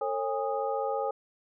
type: tone cluster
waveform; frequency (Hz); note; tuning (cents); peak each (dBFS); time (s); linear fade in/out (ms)
sine; 449 / 544 / 815 / 1243; A4 / C#5 / G#5 / D#6; +35 / -33 / -33 / -2; -33 / -32 / -32 / -38; 0.01-1.11; 5
effects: none